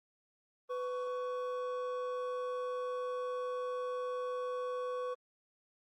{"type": "tone pair together", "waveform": "triangle", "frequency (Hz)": [500, 1118.6], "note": ["B4", "C#6"], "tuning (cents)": [21, 15], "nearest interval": "octave + major second", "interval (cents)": 1394, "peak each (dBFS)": [-34, -40], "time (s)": [0.69, 5.15], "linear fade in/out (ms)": 20, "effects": ["Opus 24 kbps"]}